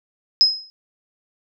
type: tone with exponential decay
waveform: sine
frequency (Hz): 5110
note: D#8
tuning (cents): +45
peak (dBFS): -7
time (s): 0.41-0.7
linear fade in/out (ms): 0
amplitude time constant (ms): 62
effects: none